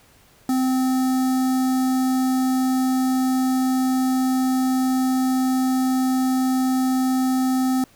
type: tone with notch filter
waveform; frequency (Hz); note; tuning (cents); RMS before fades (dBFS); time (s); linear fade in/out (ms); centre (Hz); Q
square; 258.7; C4; -19; -20; 0.49-7.84; 2; 2600; 0.62
effects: pink hiss -54 dBFS RMS until 7.95 s